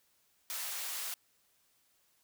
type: high-pass noise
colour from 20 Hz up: white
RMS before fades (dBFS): -39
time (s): 0.5-1.14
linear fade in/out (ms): 0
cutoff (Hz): 790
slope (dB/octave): 12
effects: white hiss -72 dBFS RMS until 2.23 s